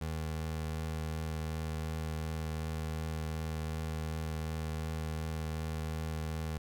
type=tone with vibrato; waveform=25% pulse; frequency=79 Hz; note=D#2; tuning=27 cents sharp; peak=-31 dBFS; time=0.01-6.58 s; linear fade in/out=5 ms; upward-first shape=triangle; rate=2.7 Hz; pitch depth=15 cents each way; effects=none